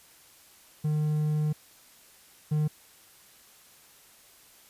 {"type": "tone pair in turn", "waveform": "triangle", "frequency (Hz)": [152, 152], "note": ["D#3", "D#3"], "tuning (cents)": [-40, -40], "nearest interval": "unison", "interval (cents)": 0, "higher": "neither", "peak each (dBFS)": [-22, -21], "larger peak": "second", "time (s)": [[0.84, 1.53], [2.51, 2.68]], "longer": "first", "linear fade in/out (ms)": 10, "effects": ["white hiss -56 dBFS RMS until 4.69 s", "resampled to 32000 Hz"]}